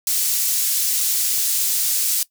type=high-pass noise; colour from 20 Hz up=pink; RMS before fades=-20 dBFS; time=0.07-2.23 s; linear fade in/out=2 ms; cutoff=6700 Hz; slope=12 dB/octave; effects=noise-tail reverb RT60 0.1 s tail -19 dB re dry